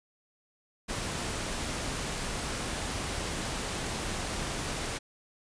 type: noise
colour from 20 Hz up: pink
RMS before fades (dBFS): -34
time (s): 0.88-4.99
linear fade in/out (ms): 20
effects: resampled to 22050 Hz